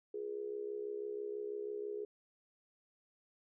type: tone with amplitude modulation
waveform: sine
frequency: 415.3 Hz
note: G#4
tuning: in tune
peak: -35 dBFS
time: 0.14-2.05 s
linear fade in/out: 5 ms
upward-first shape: sine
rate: 66.1 Hz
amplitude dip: 75%
effects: none

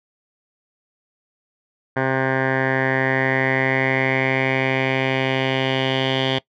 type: tone with low-pass filter sweep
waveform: 10% pulse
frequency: 132.3 Hz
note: C3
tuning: 20 cents sharp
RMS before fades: -20 dBFS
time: 1.96-6.39 s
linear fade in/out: 10 ms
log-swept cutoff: 1500 to 3200 Hz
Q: 4.9
effects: noise-tail reverb RT60 0.1 s tail -21 dB re dry

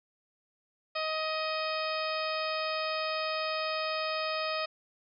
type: harmonic tone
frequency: 628 Hz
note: D#5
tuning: 16 cents sharp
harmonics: 1 / 2 / 3 / 4 / 5 / 6 / 7 / 8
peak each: -34 / -35 / -42 / -38 / -44 / -44 / -43 / -41 dBFS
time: 0.95-4.66 s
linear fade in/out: 10 ms
effects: none

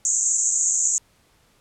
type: band-pass noise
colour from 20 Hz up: white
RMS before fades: -21 dBFS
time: 0.05-0.98 s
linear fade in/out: 0 ms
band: 6500 to 7600 Hz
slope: 96 dB/octave
effects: pink hiss -60 dBFS RMS until 1.6 s + low-pass 12000 Hz 12 dB/octave

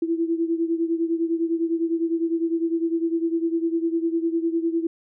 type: beating tone pair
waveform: sine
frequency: 329.6 / 339.5 Hz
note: E4 / F4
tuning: 0 / -49 cents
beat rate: 9.9 Hz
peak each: -22 / -26 dBFS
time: 0.02-4.87 s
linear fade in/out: 5 ms
effects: none

